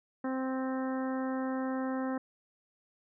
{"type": "harmonic tone", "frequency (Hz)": 261.6, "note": "C4", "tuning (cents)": 0, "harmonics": [1, 2, 3, 4, 5, 6, 7], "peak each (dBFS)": [-32, -38, -42, -44, -46, -48, -49], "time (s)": [0.24, 2.18], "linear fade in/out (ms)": 5, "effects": []}